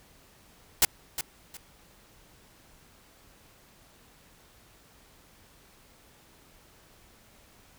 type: noise with echo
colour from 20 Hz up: white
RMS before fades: -19 dBFS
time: 0.82-0.85 s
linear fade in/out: 2 ms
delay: 360 ms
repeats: 2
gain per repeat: -12 dB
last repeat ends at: 1.57 s
effects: pink hiss -58 dBFS RMS until 7.78 s